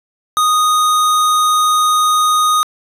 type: tone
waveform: square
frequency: 1241 Hz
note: D#6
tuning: 5 cents flat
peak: -11 dBFS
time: 0.37-2.63 s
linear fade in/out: 0 ms
effects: resampled to 32000 Hz + 8-bit